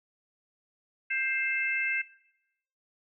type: harmonic tone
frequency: 527 Hz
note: C5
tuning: 12 cents sharp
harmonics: 3 / 4 / 5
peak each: -33 / -31 / -32 dBFS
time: 1.1-2.02 s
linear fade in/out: 10 ms
effects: noise-tail reverb RT60 0.8 s tail -18 dB re dry